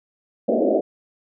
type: band-pass noise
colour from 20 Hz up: white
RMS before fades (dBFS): -19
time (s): 0.48-0.81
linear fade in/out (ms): 10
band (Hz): 210 to 680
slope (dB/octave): 96
effects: none